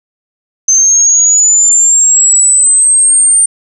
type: linear sweep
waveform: sine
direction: up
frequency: 6220 to 8870 Hz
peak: -4 dBFS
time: 0.68-3.46 s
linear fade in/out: 5 ms
effects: none